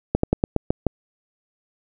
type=slowing click train; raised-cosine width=2 ms; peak=-4 dBFS; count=7; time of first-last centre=0.15-0.867 s; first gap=84 ms; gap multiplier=1.14; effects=none